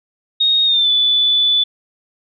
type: tone with pitch glide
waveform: sine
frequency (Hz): 3729 to 3479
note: A#7 to A7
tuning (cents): 0 to -20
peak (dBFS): -11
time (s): 0.4-1.64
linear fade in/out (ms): 10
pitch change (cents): -120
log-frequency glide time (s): 0.65-0.9
effects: none